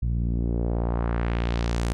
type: tone with low-pass filter sweep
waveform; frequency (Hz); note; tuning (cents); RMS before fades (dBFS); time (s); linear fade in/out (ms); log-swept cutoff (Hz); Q
sawtooth; 58.2; A#1; -2; -25; 0.02-1.93; 0; 120 to 10000; 1.3
effects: none